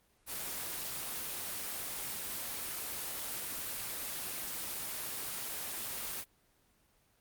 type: noise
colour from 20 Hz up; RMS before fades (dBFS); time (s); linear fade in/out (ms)
white; -39; 0.26-6.25; 50
effects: pink hiss -70 dBFS RMS until 7.2 s + Opus 24 kbps